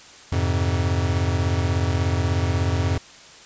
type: chord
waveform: square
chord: F minor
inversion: none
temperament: equal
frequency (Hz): 87.31 / 103.83 / 130.81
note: F2 / Ab2 / C3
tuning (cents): 0 / 0 / 0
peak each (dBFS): -22 / -26 / -28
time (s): 0.32-2.98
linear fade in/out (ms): 5
effects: white hiss -45 dBFS RMS until 3.45 s + resampled to 16000 Hz